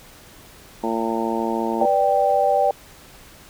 harmonic tone, 113.7 Hz, A#2, 43 cents flat, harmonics 2 / 3 / 4 / 5 / 6 / 7 / 8, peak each -26 / -26 / -29 / -31 / -31 / -31 / -27 dBFS, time 0.83-1.86 s, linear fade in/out 10 ms
sine chord, G major, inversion first, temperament equal, 493.9 / 587.3 / 784 Hz, B4 / D5 / G5, 0 / 0 / 0 cents, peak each -23 / -19 / -18 dBFS, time 1.81-2.71 s, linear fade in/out 2 ms
effects pink hiss -46 dBFS RMS until 3.49 s

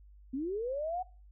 sine linear sweep, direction up, 248.8 to 752 Hz, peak -32 dBFS, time 0.33-1.03 s, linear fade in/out 10 ms, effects noise-tail reverb RT60 0.4 s tail -23 dB re dry + added 50 Hz sine -53 dBFS peak until 1.31 s

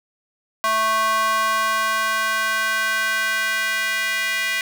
square tone with high-pass filter sweep, 220 Hz, A3, in tune, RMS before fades -21 dBFS, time 0.64-4.61 s, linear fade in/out 0 ms, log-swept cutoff 1000 to 2000 Hz, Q 3.1, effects none

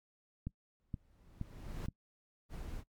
click train, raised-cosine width 5 ms, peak -26 dBFS, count 4, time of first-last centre 0.47-1.885 s, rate 2.12 Hz
brown noise with exponential growth, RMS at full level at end -39 dBFS, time 0.8-1.86 s, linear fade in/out 0 ms, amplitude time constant 230 ms
brown noise, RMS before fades -43 dBFS, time 2.49-2.84 s, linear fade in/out 50 ms
effects noise-tail reverb RT60 0.1 s tail -22 dB re dry + MP3 96 kbps

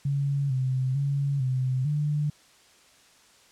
sine tone with pitch steps, 140.4 / 130 / 140.4 / 129.2 / 148.4 Hz, C#3 / C3 / C#3 / C3 / D3, +22 / -11 / +22 / -21 / +18 cents, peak -23 dBFS, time 0.05-2.3 s, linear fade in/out 5 ms, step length 450 ms, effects white hiss -57 dBFS RMS until 3.51 s + low-pass 8000 Hz 12 dB/octave

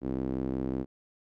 sawtooth tone with band-pass filter, 65.41 Hz, C2, in tune, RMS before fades -32 dBFS, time 0.01-0.86 s, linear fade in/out 50 ms, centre 300 Hz, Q 2.2, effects none

